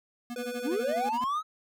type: tone with tremolo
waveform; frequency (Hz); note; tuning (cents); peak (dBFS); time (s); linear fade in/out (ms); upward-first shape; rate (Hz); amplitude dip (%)
square; 240.4; B3; -46; -34; 0.3-1.24; 0; sine; 12; 100
type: tone with vibrato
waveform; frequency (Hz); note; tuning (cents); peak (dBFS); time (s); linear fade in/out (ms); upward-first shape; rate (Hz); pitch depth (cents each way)
square; 493.2; B4; -2; -35; 0.36-1.09; 2; triangle; 19; 10
type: linear sweep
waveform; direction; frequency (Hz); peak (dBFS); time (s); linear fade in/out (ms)
triangle; up; 233.1 to 1300; -25; 0.63-1.43; 50
effects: none